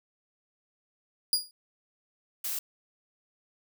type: tone with exponential decay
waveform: sawtooth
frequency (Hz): 4864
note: D#8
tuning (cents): -40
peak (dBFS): -16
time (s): 1.33-1.51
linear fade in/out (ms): 1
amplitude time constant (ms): 38
type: noise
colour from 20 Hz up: blue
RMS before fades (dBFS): -33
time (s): 2.44-2.59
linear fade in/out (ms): 5
effects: none